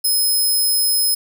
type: tone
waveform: 5% pulse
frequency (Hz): 5130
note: E8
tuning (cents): -48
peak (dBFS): -9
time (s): 0.04-1.15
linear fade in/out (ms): 10
effects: none